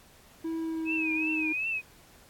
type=tone with pitch glide; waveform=triangle; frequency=326 to 313.8 Hz; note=E4 to D#4; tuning=-19 to +15 cents; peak=-28 dBFS; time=0.44-1.53 s; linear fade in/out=10 ms; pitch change=-66 cents; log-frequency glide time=0.57-1.34 s
type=tone with vibrato; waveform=sine; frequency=2547 Hz; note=D#7; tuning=40 cents sharp; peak=-28 dBFS; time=0.85-1.82 s; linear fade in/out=50 ms; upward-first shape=triangle; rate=2.7 Hz; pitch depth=110 cents each way
effects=pink hiss -57 dBFS RMS until 2.29 s + AAC 64 kbps